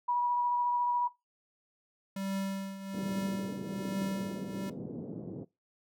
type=tone with vibrato; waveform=sine; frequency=970 Hz; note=B5; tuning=31 cents flat; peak=-27 dBFS; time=0.08-1.08 s; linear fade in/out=10 ms; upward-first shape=square; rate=14 Hz; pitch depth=8 cents each way
type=tone with tremolo; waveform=square; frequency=194.5 Hz; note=G3; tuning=13 cents flat; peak=-32 dBFS; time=2.16-4.7 s; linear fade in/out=5 ms; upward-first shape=triangle; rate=1.2 Hz; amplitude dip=75%
type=band-pass noise; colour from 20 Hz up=pink; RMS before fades=-41 dBFS; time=2.93-5.45 s; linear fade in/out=20 ms; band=140 to 450 Hz; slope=24 dB/octave
effects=noise-tail reverb RT60 0.2 s tail -18 dB re dry